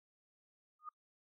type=tone with exponential growth; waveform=sine; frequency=1230 Hz; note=D#6; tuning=20 cents flat; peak=-40 dBFS; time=0.79-0.89 s; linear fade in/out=5 ms; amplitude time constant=21 ms; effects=noise-tail reverb RT60 0.1 s tail -24 dB re dry